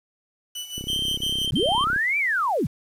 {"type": "tone with tremolo", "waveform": "sawtooth", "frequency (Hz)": 2974, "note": "F#7", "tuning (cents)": 8, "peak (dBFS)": -26, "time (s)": [0.55, 1.46], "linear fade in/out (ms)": 5, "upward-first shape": "sine", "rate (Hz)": 5.9, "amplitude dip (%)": 70}
{"type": "click train", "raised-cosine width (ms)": 3, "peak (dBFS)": -22, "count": 40, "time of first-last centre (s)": [0.78, 1.962], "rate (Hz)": 33}
{"type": "tone bursts", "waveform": "triangle", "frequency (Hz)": 3136, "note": "G7", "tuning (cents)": 0, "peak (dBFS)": -22, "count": 3, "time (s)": [0.88, 1.844], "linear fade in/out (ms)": 5, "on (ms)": 290, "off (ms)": 47}
{"type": "linear two-way sweep", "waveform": "sine", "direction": "up then down", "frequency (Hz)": [82.41, 2377, 82.41], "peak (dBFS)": -20, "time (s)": [1.52, 2.67], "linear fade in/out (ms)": 10, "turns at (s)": 2.18}
{"effects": ["resampled to 32000 Hz", "8-bit"]}